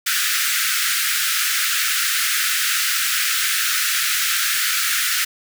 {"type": "high-pass noise", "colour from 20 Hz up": "pink", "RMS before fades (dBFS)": -20, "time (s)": [0.06, 5.25], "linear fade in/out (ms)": 10, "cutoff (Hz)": 1300, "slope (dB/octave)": 96, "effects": []}